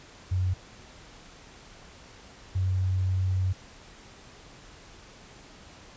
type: tone pair in turn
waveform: sine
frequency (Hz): 92 / 93.34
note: F#2 / F#2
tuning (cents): -9 / +16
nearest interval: unison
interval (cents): 25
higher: second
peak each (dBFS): -23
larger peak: neither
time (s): 0.31-0.54 / 2.55-3.53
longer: second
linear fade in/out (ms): 10
effects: pink hiss -50 dBFS RMS until 5.96 s + resampled to 16000 Hz